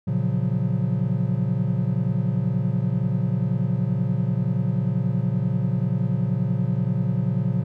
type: chord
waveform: triangle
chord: Gb major seventh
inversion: first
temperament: equal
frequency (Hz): 116.54 / 138.59 / 174.61 / 185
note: Bb2 / Db3 / F3 / Gb3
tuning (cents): 0 / 0 / 0 / 0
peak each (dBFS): -23 / -23 / -25 / -25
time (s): 0.07-7.64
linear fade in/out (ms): 10
effects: none